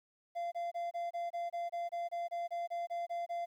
triangle tone bursts, 689 Hz, F5, 24 cents flat, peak -33 dBFS, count 16, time 0.35-3.46 s, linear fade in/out 20 ms, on 170 ms, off 26 ms, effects 12-bit

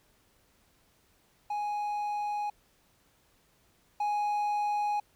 triangle tone pair in turn, 830.6 / 830.6 Hz, G#5 / G#5, 0 / 0 cents, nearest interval unison, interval 0 cents, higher neither, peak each -28 / -25 dBFS, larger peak second, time 1.5-2.5 / 4-5 s, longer neither, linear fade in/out 5 ms, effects pink hiss -67 dBFS RMS until 5.15 s

